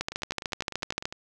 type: two click trains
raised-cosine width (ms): 0.2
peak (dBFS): -11 / -20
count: 15 / 11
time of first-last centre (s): 0.01-1.055 / 0.12-1.125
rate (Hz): 13.4 / 9.95
effects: none